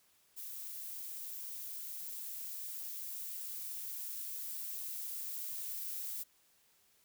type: noise with level ramp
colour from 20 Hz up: violet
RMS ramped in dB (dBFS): -45 to -41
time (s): 0.36-6.24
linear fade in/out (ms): 20
effects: white hiss -70 dBFS RMS until 7.04 s